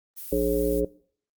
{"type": "noise", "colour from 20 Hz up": "violet", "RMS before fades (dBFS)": -38, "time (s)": [0.16, 0.81], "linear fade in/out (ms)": 20}
{"type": "harmonic tone", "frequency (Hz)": 60, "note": "B1", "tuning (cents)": -49, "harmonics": [1, 3, 5, 7, 9], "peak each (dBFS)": [-31, -32, -27, -24, -26], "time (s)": [0.32, 0.85], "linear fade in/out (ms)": 5}
{"effects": ["noise-tail reverb RT60 0.5 s tail -22 dB re dry", "Opus 24 kbps"]}